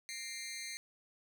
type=tone with amplitude modulation; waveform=15% pulse; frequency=2100 Hz; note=C7; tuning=6 cents sharp; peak=-31 dBFS; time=0.09-0.77 s; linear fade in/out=0 ms; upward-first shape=sine; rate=264 Hz; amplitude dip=95%; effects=none